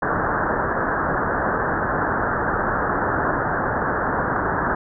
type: low-pass noise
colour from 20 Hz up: white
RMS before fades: -22 dBFS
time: 0.02-4.75 s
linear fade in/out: 5 ms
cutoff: 1700 Hz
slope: 96 dB/octave
effects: none